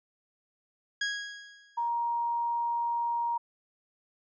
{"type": "tone with exponential decay", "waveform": "sawtooth", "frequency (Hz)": 1651, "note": "G#6", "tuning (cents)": -11, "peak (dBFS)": -23, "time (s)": [1.01, 1.89], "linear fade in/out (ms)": 5, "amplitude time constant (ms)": 190}
{"type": "tone", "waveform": "sine", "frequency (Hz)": 941, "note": "A#5", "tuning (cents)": 16, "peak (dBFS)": -27, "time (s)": [1.77, 3.38], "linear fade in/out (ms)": 10}
{"effects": ["resampled to 16000 Hz"]}